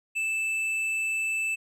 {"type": "tone with hard clipping", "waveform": "sine", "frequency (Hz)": 2637, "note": "E7", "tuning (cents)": 0, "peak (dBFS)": -27, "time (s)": [0.15, 1.56], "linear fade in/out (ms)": 20, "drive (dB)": 6, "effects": []}